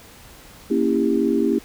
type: chord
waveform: sine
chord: A# diminished seventh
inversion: none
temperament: equal with one note detuned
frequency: 233.1 / 277.2 / 329.6 / 399.1 Hz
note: A#3 / C#4 / E4 / G4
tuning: 0 / 0 / 0 / +31 cents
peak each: -22 dBFS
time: 0.7-1.59 s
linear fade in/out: 10 ms
effects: pink hiss -45 dBFS RMS until 1.64 s